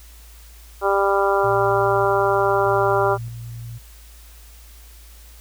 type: harmonic tone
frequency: 197.7 Hz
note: G3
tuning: 15 cents sharp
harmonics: 2 / 3 / 4 / 5 / 6 / 7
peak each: -20 / -22 / -23 / -24 / -25 / -25 dBFS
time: 0.81-3.18 s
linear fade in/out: 50 ms
type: tone with tremolo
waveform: sine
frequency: 116.54 Hz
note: A#2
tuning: in tune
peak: -27 dBFS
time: 1.43-3.79 s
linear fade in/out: 20 ms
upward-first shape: square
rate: 0.81 Hz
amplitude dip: 35%
effects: added 56 Hz sine -42 dBFS peak until 5.4 s + white hiss -49 dBFS RMS until 5.4 s